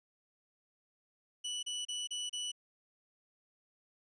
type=tone bursts; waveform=sawtooth; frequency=2960 Hz; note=F#7; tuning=in tune; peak=-33 dBFS; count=5; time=1.44-2.518 s; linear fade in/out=10 ms; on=190 ms; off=32 ms; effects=resampled to 22050 Hz